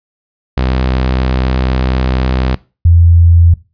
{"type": "tone pair in turn", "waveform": ["sawtooth", "sine"], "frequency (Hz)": [64.1, 84.87], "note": ["C2", "F2"], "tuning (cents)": [-35, -49], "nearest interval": "perfect fourth", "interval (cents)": 486, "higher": "second", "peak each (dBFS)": [-7, -3], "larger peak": "second", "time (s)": [[0.57, 2.55], [2.85, 3.54]], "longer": "first", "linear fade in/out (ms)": 5, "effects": ["noise-tail reverb RT60 0.3 s tail -20 dB re dry", "resampled to 11025 Hz"]}